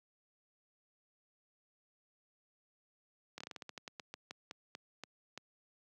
slowing click train, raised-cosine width 0.2 ms, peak -27 dBFS, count 17, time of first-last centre 3.38-5.376 s, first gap 25 ms, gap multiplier 1.19, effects high-pass 150 Hz 12 dB/octave

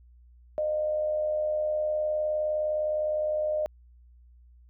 sine tone with amplitude modulation, 611 Hz, D#5, 32 cents flat, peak -23 dBFS, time 0.58-3.66 s, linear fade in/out 0 ms, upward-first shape sine, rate 79.6 Hz, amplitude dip 40%, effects added 60 Hz sine -52 dBFS peak until 4.69 s

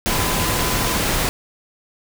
sine tone in noise, 1011 Hz, B5, 40 cents sharp, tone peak -29 dBFS, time 0.1-0.97 s, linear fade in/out 0 ms, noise pink, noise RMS -20 dBFS, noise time 0.06-1.29 s, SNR -12 dB, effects none

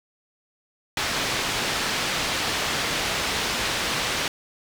white low-pass noise, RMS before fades -26 dBFS, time 0.97-4.28 s, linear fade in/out 2 ms, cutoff 4100 Hz, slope 12 dB/octave, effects none

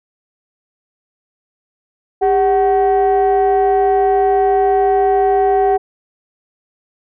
sine tone pair together, 399.9 / 751 Hz, G4 / F#5, +35 / +26 cents, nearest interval major seventh, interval 1091 cents, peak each -11 dBFS, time 2.21-5.78 s, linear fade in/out 20 ms, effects tanh soft clip ceiling -7 dBFS

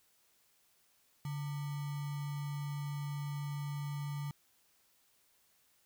sine tone with sample-and-hold, 143.9 Hz, D3, 35 cents flat, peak -36 dBFS, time 1.25-4.31 s, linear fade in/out 2 ms, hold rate 1050 Hz, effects white hiss -71 dBFS RMS until 5.85 s

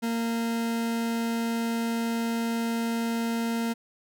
40% pulse tone, 230.5 Hz, A#3, 19 cents flat, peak -25 dBFS, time 0.02-3.74 s, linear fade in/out 20 ms, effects none

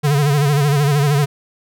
square tone with vibrato, 144.1 Hz, D3, 33 cents flat, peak -13 dBFS, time 0.03-1.26 s, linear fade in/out 20 ms, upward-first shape sine, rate 13 Hz, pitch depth 78 cents each way, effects none

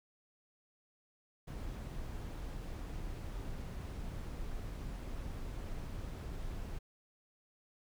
brown noise, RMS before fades -42 dBFS, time 1.47-6.79 s, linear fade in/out 10 ms, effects none

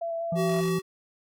sine tone with vibrato, 669 Hz, E5, 25 cents sharp, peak -28 dBFS, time 0.01-0.61 s, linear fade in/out 10 ms, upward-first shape square, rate 5.1 Hz, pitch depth 10 cents each way
harmonic tone, 170 Hz, F3, 46 cents flat, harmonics 1 / 3 / 5 / 7, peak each -26 / -47 / -49 / -52 dBFS, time 0.32-0.79 s, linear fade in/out 5 ms
square tone, 380 Hz, F#4, 46 cents sharp, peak -27 dBFS, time 0.35-0.82 s, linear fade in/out 50 ms
effects AAC 64 kbps

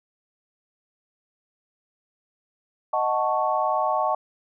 sine chord, D# half-diminished seventh, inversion none, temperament equal, 622.3 / 740 / 880 / 1108.7 Hz, D#5 / F#5 / A5 / C#6, 0 / 0 / 0 / 0 cents, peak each -26 dBFS, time 2.93-4.15 s, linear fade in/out 5 ms, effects none

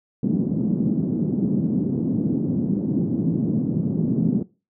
white band-pass noise, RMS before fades -22 dBFS, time 0.23-4.43 s, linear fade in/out 2 ms, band 150 to 260 Hz, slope 24 dB/octave, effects noise-tail reverb RT60 0.3 s tail -20 dB re dry

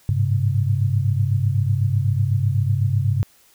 sine tone cluster, 99.8 / 107.8 / 133.8 Hz, G2 / A2 / C3, +32 / -35 / +39 cents, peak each -19 / -24 / -21 dBFS, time 0.09-3.23 s, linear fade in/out 0 ms, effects white hiss -55 dBFS RMS until 3.54 s

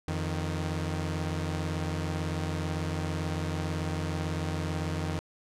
sawtooth tone pair together, 86.8 / 155.56 Hz, F2 / D#3, -10 / 0 cents, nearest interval minor seventh, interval 1010 cents, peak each -28 / -29 dBFS, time 0.08-5.19 s, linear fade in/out 0 ms, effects low-pass 9000 Hz 12 dB/octave

